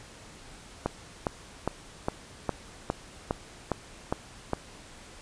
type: click train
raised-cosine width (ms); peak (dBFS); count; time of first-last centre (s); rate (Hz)
1; -12; 10; 0.86-4.533; 2.45
effects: pink hiss -49 dBFS RMS until 5.21 s + resampled to 22050 Hz